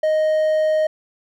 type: tone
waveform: triangle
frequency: 622.3 Hz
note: D#5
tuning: in tune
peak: -13 dBFS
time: 0.03-0.87 s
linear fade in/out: 5 ms
effects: none